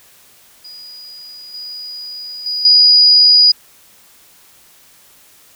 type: tone with level steps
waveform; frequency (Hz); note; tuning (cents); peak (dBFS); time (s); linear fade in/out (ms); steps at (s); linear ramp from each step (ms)
sine; 4911; D#8; -23; -32 / -26 / -17 / -5; 0.64-3.52; 10; 1.54 / 2.46 / 2.65; 2
effects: white hiss -47 dBFS RMS until 5.55 s